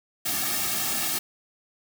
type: noise with comb filter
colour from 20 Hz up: white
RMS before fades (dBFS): -27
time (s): 0.25-1.19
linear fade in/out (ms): 10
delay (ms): 2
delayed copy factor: -1
effects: none